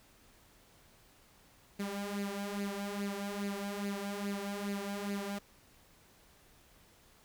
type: tone with flanger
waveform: sawtooth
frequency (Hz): 201.2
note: G3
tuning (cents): +45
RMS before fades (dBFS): -38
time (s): 1.79-5.39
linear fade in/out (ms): 10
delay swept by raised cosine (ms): 0.43 to 3.73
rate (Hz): 2.4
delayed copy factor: +0.65
effects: pink hiss -63 dBFS RMS until 7.24 s